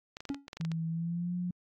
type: clicks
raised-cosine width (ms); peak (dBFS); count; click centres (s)
0.2; -25; 11; 0.169 / 0.205 / 0.253 / 0.292 / 0.345 / 0.481 / 0.531 / 0.57 / 0.611 / 0.65 / 0.717
type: tone with exponential decay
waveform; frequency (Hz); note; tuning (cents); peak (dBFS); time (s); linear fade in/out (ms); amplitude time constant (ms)
triangle; 279.6; C#4; +15; -26; 0.3-0.47; 0; 36
type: tone with pitch glide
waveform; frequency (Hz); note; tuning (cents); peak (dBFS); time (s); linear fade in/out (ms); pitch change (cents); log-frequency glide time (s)
sine; 163.3 to 178.08; E3 to F3; -16 to +34; -31; 0.6-1.51; 5; +150; 0.89-1.35
effects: AAC 48 kbps